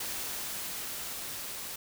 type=noise with level ramp; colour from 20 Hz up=white; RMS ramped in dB=-36 to -40 dBFS; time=0-1.76 s; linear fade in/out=5 ms; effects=none